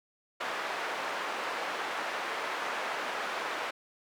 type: band-pass noise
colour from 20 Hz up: white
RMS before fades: -35 dBFS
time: 0.4-3.71 s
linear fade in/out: 10 ms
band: 490 to 1600 Hz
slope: 12 dB/octave
effects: none